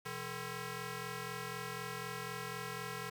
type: ring-modulated tone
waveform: 10% pulse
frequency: 300 Hz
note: D4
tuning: 37 cents sharp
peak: -29 dBFS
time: 0.05-3.1 s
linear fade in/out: 10 ms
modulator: 728 Hz
effects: none